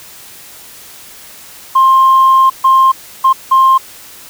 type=tone bursts at uneven times; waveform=sine; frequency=1058 Hz; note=C6; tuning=19 cents sharp; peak=-3 dBFS; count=4; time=1.75-2.5 / 2.64-2.92 / 3.24-3.33 / 3.51-3.78 s; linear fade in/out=10 ms; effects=tanh soft clip ceiling -1 dBFS + white hiss -35 dBFS RMS until 4.29 s